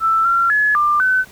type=tone with pitch steps; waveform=sine; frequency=1326 / 1369 / 1702 / 1191 / 1515 Hz; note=E6 / F6 / G#6 / D6 / F#6; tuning=+10 / -35 / +42 / +24 / +40 cents; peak=-12 dBFS; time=0-1.25 s; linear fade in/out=50 ms; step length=250 ms; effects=pink hiss -44 dBFS RMS until 1.31 s